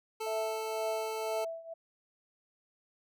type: tone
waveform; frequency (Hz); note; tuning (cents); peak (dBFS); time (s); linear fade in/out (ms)
25% pulse; 440; A4; 0; -31; 0.2-1.45; 10
type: tone with tremolo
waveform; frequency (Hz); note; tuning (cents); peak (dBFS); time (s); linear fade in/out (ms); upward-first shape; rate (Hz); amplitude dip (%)
sine; 659.3; E5; 0; -31; 0.26-1.74; 10; triangle; 2; 90
effects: none